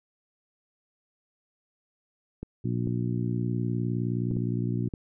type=clicks; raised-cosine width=3 ms; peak=-22 dBFS; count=5; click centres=2.43 / 2.873 / 4.312 / 4.367 / 4.938 s
type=harmonic tone; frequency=59.5 Hz; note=A#1; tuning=36 cents sharp; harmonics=2 / 3 / 4 / 5 / 6; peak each=-28 / -32 / -34 / -36 / -38 dBFS; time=2.64-4.89 s; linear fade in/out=10 ms
effects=none